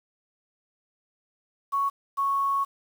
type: tone pair in turn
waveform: sine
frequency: 1111 / 1106.3 Hz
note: C#6 / C#6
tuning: +4 / -4 cents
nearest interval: unison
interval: 8 cents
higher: first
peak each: -22 dBFS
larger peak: neither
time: 1.72-1.9 / 2.17-2.65 s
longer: second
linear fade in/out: 20 ms
effects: 8-bit